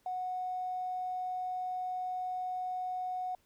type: tone with tanh clipping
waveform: triangle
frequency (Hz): 735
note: F#5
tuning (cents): -12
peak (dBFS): -33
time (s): 0.06-3.35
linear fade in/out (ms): 2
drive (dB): 2
effects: pink hiss -71 dBFS RMS until 3.45 s